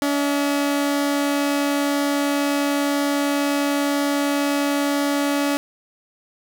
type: tone pair together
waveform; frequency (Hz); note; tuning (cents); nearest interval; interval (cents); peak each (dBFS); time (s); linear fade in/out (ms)
sawtooth; 285 / 641; C#4 / E5; +48 / -49; octave + major second; 1403; -15 / -26; 0.02-5.57; 0
effects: none